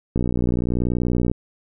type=click train; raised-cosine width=3 ms; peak=-9 dBFS; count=71; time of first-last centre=0.16-1.315 s; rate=60.6 Hz; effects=none